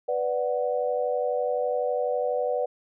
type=chord; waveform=sine; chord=B minor; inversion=none; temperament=equal with one note detuned; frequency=495.3 / 587.3 / 740 Hz; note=B4 / D5 / F#5; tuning=+5 / 0 / 0 cents; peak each=-26 / -28 / -31 dBFS; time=0.08-2.66 s; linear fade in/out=10 ms; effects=none